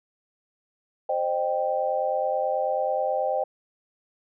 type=chord; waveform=sine; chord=C minor; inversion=none; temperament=equal with one note detuned; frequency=523.3 / 612.6 / 784 Hz; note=C5 / Eb5 / G5; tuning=0 / -27 / 0 cents; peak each=-27 dBFS; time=1.09-3.44 s; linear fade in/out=5 ms; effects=none